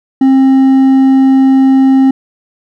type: tone with hard clipping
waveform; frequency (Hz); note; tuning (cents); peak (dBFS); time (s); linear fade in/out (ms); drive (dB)
triangle; 266.3; C4; +31; -5; 0.21-2.11; 5; 7
effects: none